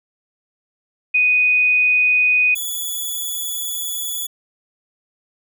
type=tone pair in turn; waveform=sine / 5% pulse; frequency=2488 / 3417 Hz; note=D#7 / G#7; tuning=-1 / +49 cents; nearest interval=perfect fourth; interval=550 cents; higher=second; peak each=-12 / -15 dBFS; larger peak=first; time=1.14-2.55 / 2.55-4.27 s; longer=second; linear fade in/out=10 ms; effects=none